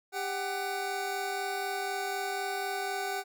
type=tone pair together; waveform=25% pulse; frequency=397 / 750 Hz; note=G4 / F#5; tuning=+22 / +23 cents; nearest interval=major seventh; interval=1101 cents; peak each=-32 / -30 dBFS; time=0.12-3.24 s; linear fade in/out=50 ms; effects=none